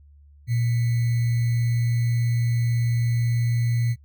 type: tone with sample-and-hold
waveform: sine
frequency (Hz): 118.2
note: A#2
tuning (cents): +24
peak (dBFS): -19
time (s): 0.47-3.96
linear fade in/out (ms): 50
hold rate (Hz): 2100
effects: noise-tail reverb RT60 0.1 s tail -24 dB re dry + added 72 Hz sine -48 dBFS peak until 4.04 s